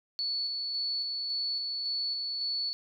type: tone with tremolo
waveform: sine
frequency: 4435 Hz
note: C#8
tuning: in tune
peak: -29 dBFS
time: 0.19-2.73 s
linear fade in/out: 0 ms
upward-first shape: square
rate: 1.8 Hz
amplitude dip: 25%
effects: none